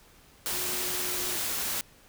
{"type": "tone in noise", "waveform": "sine", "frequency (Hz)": 361.5, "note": "F#4", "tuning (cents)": -40, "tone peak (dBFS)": -41, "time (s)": [0.53, 1.36], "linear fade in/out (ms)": 0, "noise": "white", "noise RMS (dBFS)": -31, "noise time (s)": [0.46, 1.81], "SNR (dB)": -13, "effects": ["pink hiss -57 dBFS RMS until 2.08 s"]}